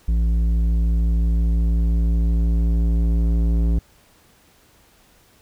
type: tone with low-pass filter sweep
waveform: square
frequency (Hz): 56.6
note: A1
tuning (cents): +50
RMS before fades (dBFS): -18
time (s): 0.08-3.79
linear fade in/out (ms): 5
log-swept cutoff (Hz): 150 to 290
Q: 0.71
effects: pink hiss -55 dBFS RMS until 5.41 s